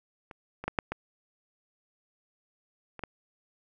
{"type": "clicks", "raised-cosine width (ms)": 0.5, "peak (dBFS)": [-29, -23, -14, -10, -17, -27, -19], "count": 7, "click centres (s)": [0.312, 0.64, 0.68, 0.788, 0.92, 2.993, 3.037], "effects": []}